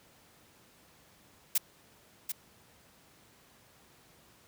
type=noise with echo; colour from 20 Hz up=blue; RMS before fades=-26 dBFS; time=1.55-1.58 s; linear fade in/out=5 ms; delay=740 ms; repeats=1; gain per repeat=-8 dB; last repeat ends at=2.32 s; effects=pink hiss -61 dBFS RMS until 4.47 s + high-pass 80 Hz 12 dB/octave